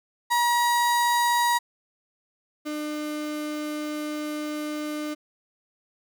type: tone pair in turn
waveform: 35% pulse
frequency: 956 / 301.1 Hz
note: A#5 / D4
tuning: +43 / +43 cents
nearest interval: octave + minor sixth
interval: 2000 cents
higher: first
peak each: -18 / -27 dBFS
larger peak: first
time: 0.3-1.59 / 2.65-5.15 s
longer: second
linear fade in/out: 20 ms
effects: none